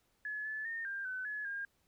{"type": "tone with pitch steps", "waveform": "sine", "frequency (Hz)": [1706, 1733, 1828, 1594, 1513, 1701, 1614], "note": ["G#6", "A6", "A#6", "G6", "F#6", "G#6", "G#6"], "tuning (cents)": [46, -27, -34, 28, 38, 41, -50], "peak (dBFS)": -37, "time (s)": [0.25, 1.65], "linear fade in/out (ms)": 2, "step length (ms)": 200, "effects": ["pink hiss -75 dBFS RMS until 1.87 s"]}